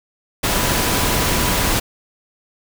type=tone in noise; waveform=sine; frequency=987.8 Hz; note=B5; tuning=in tune; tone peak=-29 dBFS; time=0.47-1.72 s; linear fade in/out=10 ms; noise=pink; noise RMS=-18 dBFS; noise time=0.43-1.8 s; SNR=-14 dB; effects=none